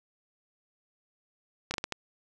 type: slowing click train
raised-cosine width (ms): 0.2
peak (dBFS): -14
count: 5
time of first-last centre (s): 1.71-1.923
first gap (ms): 30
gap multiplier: 1.4
effects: none